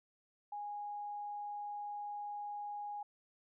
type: tone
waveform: sine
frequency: 825 Hz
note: G#5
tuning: 12 cents flat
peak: -40 dBFS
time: 0.52-3.03 s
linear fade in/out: 5 ms
effects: none